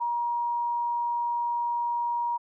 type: tone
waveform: sine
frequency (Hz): 950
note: A#5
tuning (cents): +33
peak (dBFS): -25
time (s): 0-2.38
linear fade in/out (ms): 20
effects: none